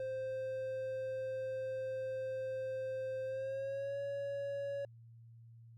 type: tone with pitch glide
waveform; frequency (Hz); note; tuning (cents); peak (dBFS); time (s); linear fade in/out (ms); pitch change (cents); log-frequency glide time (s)
triangle; 523.3 to 560.9; C5 to C#5; 0 to +20; -35; 0-4.85; 2; +120; 3.25-3.99
effects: added 115 Hz sine -54 dBFS peak until 5.77 s + Opus 48 kbps